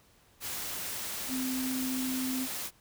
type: tone in noise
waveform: sine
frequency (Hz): 258.7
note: C4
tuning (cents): -19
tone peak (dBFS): -31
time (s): 1.28-2.48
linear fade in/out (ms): 50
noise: white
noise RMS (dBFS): -37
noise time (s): 0.4-2.71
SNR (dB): +3
effects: pink hiss -63 dBFS RMS until 2.8 s